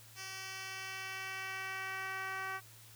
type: tone with band-pass filter sweep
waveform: 10% pulse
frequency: 381.9 Hz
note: G4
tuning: 45 cents flat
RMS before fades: -42 dBFS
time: 0.15-2.61 s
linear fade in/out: 50 ms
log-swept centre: 4700 to 1400 Hz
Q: 1.1
effects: added 112 Hz sine -59 dBFS peak until 2.95 s + white hiss -58 dBFS RMS until 2.95 s